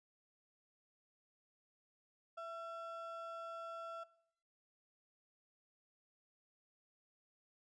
triangle ring-modulated tone, 1007 Hz, B5, 33 cents sharp, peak -39 dBFS, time 2.37-4.04 s, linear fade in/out 10 ms, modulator 343 Hz, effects noise-tail reverb RT60 0.7 s tail -21 dB re dry + resampled to 22050 Hz

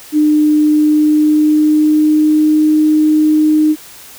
sine tone with pitch glide, 302.3 to 307.2 Hz, D#4 to D#4, -50 to -22 cents, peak -7 dBFS, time 0.12-3.76 s, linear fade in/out 50 ms, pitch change +28 cents, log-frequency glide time 0.63-2.69 s, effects white hiss -36 dBFS RMS until 4.18 s

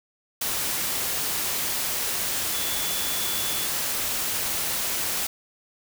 sine tone in noise, 3446 Hz, A7, 37 cents flat, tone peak -34 dBFS, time 2.53-3.66 s, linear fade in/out 5 ms, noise white, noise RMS -27 dBFS, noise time 0.41-5.27 s, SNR -10 dB, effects none

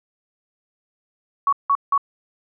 sine tone bursts, 1119 Hz, C#6, 16 cents sharp, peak -14 dBFS, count 3, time 1.47-1.978 s, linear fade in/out 2 ms, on 56 ms, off 170 ms, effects none

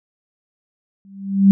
sine tone with exponential growth, 196 Hz, G3, in tune, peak -4 dBFS, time 1.05-1.51 s, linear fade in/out 0 ms, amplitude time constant 100 ms, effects none

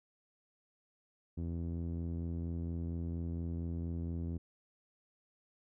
sawtooth tone with low-pass filter, 84.3 Hz, E2, 39 cents sharp, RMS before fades -38 dBFS, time 1.37-4.38 s, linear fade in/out 10 ms, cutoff 280 Hz, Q 1.3, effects none

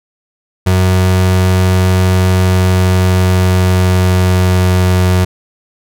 35% pulse tone with pitch glide, 92.5 to 91.33 Hz, F#2 to F#2, 0 to -22 cents, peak -6 dBFS, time 0.66-5.25 s, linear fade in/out 10 ms, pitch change -22 cents, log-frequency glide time 2.26-5.13 s, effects none

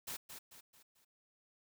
white noise with echo, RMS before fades -43 dBFS, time 0.07-0.17 s, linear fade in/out 10 ms, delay 220 ms, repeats 4, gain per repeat -7 dB, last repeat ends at 1.05 s, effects none

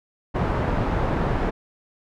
pink low-pass noise, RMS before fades -23 dBFS, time 0.34-1.51 s, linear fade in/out 20 ms, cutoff 1200 Hz, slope 12 dB/octave, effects none

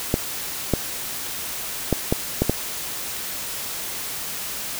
clicks, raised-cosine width 2 ms, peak -4 dBFS, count 6, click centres 0.141 / 0.737 / 1.927 / 2.125 / 2.42 / 2.496 s, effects white hiss -30 dBFS RMS until 4.79 s

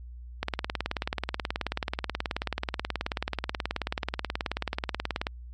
click train, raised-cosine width 0.3 ms, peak -12 dBFS, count 91, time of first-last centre 0.43-5.269 s, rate 18.6 Hz, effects added 60 Hz sine -40 dBFS peak until 5.53 s + MP3 48 kbps

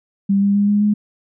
sine tone with pitch steps, 197.9 / 200.5 / 203.2 / 205.9 / 208.7 Hz, G3 / G3 / G#3 / G#3 / G#3, +17 / +39 / -38 / -15 / +9 cents, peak -12 dBFS, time 0.29-0.94 s, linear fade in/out 10 ms, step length 130 ms, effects none

